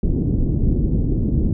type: low-pass noise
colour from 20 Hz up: pink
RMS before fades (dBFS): -18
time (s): 0.03-1.53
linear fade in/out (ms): 2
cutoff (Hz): 320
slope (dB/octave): 24
effects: none